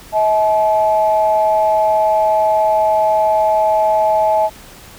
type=tone pair together; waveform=sine; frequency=640 / 858.5 Hz; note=D#5 / A5; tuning=+49 / -43 cents; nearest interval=perfect fourth; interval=508 cents; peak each=-13 dBFS; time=0.12-4.5 s; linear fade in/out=50 ms; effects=tanh soft clip ceiling -3 dBFS + pink hiss -39 dBFS RMS until 4.98 s